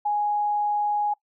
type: tone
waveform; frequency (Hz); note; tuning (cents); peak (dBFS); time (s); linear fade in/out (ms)
sine; 830.6; G#5; 0; -21; 0.05-1.14; 10
effects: noise-tail reverb RT60 0.1 s tail -21 dB re dry